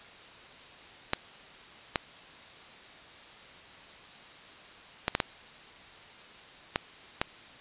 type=clicks; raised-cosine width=0.3 ms; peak=-9 dBFS; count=7; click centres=1.134 / 1.958 / 5.081 / 5.151 / 5.202 / 6.759 / 7.215 s; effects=white hiss -50 dBFS RMS until 7.6 s + resampled to 8000 Hz